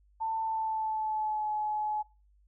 sine tone with pitch glide, 891 to 849.8 Hz, A5 to G#5, +22 to +40 cents, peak -29 dBFS, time 0.2-2.03 s, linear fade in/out 20 ms, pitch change -82 cents, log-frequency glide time 0.42-1.51 s, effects noise-tail reverb RT60 0.3 s tail -20 dB re dry + added 50 Hz sine -61 dBFS peak until 2.47 s

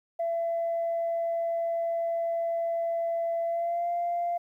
sine tone with pitch glide, 672 to 693.3 Hz, E5 to F5, +33 to -13 cents, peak -25 dBFS, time 0.19-4.38 s, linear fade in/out 10 ms, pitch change +54 cents, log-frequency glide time 3.44-3.89 s, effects tanh soft clip ceiling -22 dBFS + 11-bit

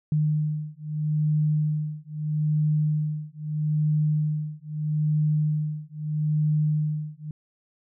sine beating tone pair, 151.8 / 152.58 Hz, D#3 / D#3, -42 / -34 cents, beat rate 0.78 Hz, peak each -25 dBFS, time 0.12-7.31 s, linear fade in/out 2 ms, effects none

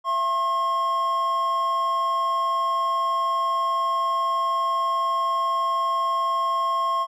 triangle tone pair together, 672 / 1074.4 Hz, E5 / C6, +33 / +46 cents, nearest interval minor sixth, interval 813 cents, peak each -29 / -19 dBFS, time 0.04-7.07 s, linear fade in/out 50 ms, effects none

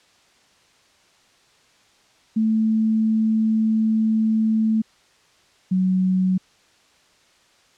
sine tone pair in turn, 220 / 186.23 Hz, A3 / F#3, 0 / +11 cents, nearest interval minor third, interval 289 cents, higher first, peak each -16 dBFS, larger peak neither, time 2.36-4.82 / 5.71-6.38 s, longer first, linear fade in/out 10 ms, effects white hiss -57 dBFS RMS until 7.77 s + low-pass 6000 Hz 12 dB/octave

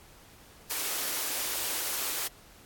white high-pass noise, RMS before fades -32 dBFS, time 0.7-2.28 s, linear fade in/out 10 ms, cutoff 270 Hz, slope 48 dB/octave, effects pink hiss -55 dBFS RMS until 2.65 s + AAC 64 kbps

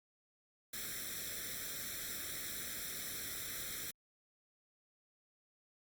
white noise with comb filter, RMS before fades -43 dBFS, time 0.73-3.91 s, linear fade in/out 5 ms, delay 0.53 ms, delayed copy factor +1, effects Opus 48 kbps

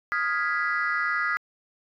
sine chord, F half-diminished seventh, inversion third, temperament equal with one note detuned, 1244.5 / 1406.6 / 1661.2 / 1975.5 Hz, Eb6 / F6 / Ab6 / Cb7, 0 / +12 / 0 / 0 cents, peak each -28 dBFS, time 0.12-1.37 s, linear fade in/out 0 ms, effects tanh soft clip ceiling -17 dBFS

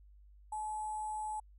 sine tone with sample-and-hold, 857 Hz, A5, 46 cents flat, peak -36 dBFS, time 0.52-1.4 s, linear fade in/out 5 ms, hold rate 8820 Hz, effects added 50 Hz sine -56 dBFS peak until 1.58 s + resampled to 32000 Hz

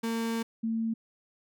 35% pulse / sine tone pair in turn, 228 / 225.5 Hz, A#3 / A3, -38 / +43 cents, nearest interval unison, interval 19 cents, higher first, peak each -27 dBFS, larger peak neither, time 0.03-0.43 / 0.63-0.94 s, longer first, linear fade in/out 10 ms, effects none

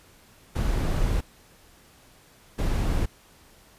brown noise bursts at uneven times, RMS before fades -24 dBFS, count 2, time 0.55-1.21 / 2.58-3.06 s, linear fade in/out 10 ms, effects pink hiss -55 dBFS RMS until 3.78 s + resampled to 32000 Hz

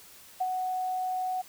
sine tone with ADSR envelope, 741 Hz, F#5, 2 cents sharp, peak -24 dBFS, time 0.4-1.42 s, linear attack 12 ms, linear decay 43 ms, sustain -4 dB, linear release 13 ms, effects white hiss -52 dBFS RMS until 1.48 s

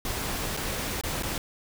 pink noise with dropouts, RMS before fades -31 dBFS, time 0.05-1.38 s, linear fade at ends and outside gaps 2 ms, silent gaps 0.567-0.572 / 1.012-1.036 / 1.225-1.232 s, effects none

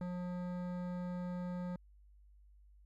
triangle tone with hard clipping, 178.9 Hz, F3, 42 cents sharp, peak -40 dBFS, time 0.01-1.76 s, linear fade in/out 2 ms, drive 18 dB, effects added 50 Hz sine -59 dBFS peak until 2.85 s

